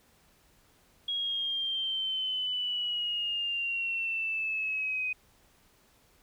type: exponential sweep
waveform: sine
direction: down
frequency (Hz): 3310 to 2500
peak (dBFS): -29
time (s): 1.08-5.13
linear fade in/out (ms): 5
effects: pink hiss -64 dBFS RMS until 6.22 s